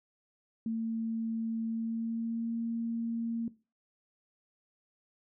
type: tone with pitch glide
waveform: sine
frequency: 225.8 to 230.4 Hz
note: A3 to A#3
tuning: +45 to -20 cents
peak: -30 dBFS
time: 0.66-3.48 s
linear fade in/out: 2 ms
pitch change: +35 cents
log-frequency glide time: 1.67-2.55 s
effects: noise-tail reverb RT60 0.3 s tail -18 dB re dry